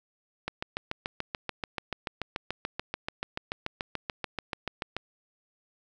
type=click train; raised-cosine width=0.3 ms; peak=-15 dBFS; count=32; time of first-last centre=0.48-4.966 s; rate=6.91 Hz; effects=none